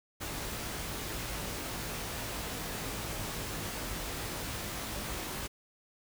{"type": "noise with comb filter", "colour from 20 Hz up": "pink", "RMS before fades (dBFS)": -38, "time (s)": [0.2, 5.48], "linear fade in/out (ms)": 20, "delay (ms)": 19, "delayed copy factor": 0.55, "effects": []}